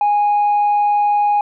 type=tone; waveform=sine; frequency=826 Hz; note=G#5; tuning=10 cents flat; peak=-10 dBFS; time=0.01-1.41 s; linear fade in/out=2 ms; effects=tanh soft clip ceiling -10 dBFS